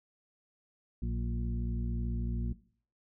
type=harmonic tone with a mistuned harmonic; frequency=58.27 Hz; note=A#1; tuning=in tune; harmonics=1 / 2 / 3 / 4 / 6; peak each=-33 / -38 / -41 / -40 / -51 dBFS; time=1.02-2.53 s; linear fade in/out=5 ms; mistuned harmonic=3; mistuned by=+47 cents; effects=noise-tail reverb RT60 0.5 s tail -18 dB re dry